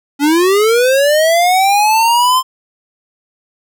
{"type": "linear sweep", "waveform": "square", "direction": "up", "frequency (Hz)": [277.2, 1046.5], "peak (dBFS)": -9, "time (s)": [0.19, 2.43], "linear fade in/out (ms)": 50, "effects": []}